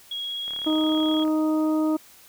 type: tone with vibrato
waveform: sine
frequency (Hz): 3309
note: G#7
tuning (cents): -7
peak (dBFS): -28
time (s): 0.11-1.24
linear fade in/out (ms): 5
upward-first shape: triangle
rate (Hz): 16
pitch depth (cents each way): 13
type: click train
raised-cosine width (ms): 0.5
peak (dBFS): -28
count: 30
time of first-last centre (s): 0.48-1.279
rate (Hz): 36.3
type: harmonic tone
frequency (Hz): 311.1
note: D#4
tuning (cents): 0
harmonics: 1 / 2 / 3 / 4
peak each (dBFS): -20 / -30 / -36 / -36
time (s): 0.66-1.97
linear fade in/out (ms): 10
effects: white hiss -51 dBFS RMS until 2.28 s